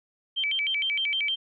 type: tone with vibrato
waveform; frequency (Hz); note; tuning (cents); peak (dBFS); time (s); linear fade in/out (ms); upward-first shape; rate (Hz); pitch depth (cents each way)
sine; 2690; E7; +34; -24; 0.36-1.36; 20; square; 6.5; 270
effects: none